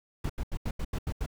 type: noise bursts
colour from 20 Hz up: brown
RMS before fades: -31 dBFS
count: 8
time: 0.24-1.262 s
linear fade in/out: 5 ms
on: 56 ms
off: 82 ms
effects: none